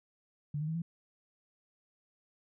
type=tone with pitch steps; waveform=sine; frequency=147.1 / 153.7 / 160.6 / 167.81 Hz; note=D3 / D#3 / E3 / E3; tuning=+3 / -21 / -45 / +31 cents; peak=-32 dBFS; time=0.54-0.82 s; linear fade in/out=5 ms; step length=70 ms; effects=none